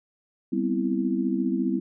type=chord; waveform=sine; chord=C major seventh; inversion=second; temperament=equal; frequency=196 / 246.9 / 261.6 / 329.6 Hz; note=G3 / B3 / C4 / E4; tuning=0 / 0 / 0 / 0 cents; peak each=-28 dBFS; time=0.52-1.8 s; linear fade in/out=10 ms; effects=none